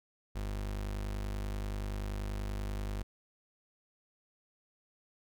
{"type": "tone", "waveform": "35% pulse", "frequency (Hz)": 50.4, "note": "G1", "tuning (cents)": 49, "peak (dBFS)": -33, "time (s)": [0.35, 3.03], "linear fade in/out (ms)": 10, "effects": []}